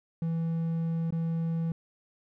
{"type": "tone with dropouts", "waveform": "triangle", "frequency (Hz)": 164.81, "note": "E3", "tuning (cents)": 0, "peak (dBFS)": -25, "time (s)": [0.22, 1.72], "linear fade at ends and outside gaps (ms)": 2, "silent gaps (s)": [1.106, 1.124], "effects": []}